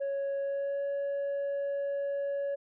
sine tone with pitch glide, 554.4 to 561.5 Hz, C#5 to C#5, 0 to +22 cents, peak -27 dBFS, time 0-2.56 s, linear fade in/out 20 ms, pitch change +22 cents, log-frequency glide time 0.4-0.84 s, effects tanh soft clip ceiling -29 dBFS

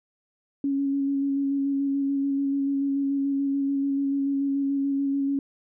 sine tone with vibrato, 277.2 Hz, C#4, in tune, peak -22 dBFS, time 0.64-5.39 s, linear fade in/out 2 ms, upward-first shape square, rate 6.9 Hz, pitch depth 13 cents each way, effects none

